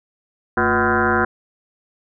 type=tone with frequency modulation; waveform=sine; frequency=885 Hz; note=A5; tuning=10 cents sharp; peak=-14 dBFS; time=0.57-1.25 s; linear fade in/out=5 ms; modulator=132 Hz; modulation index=5.5; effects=none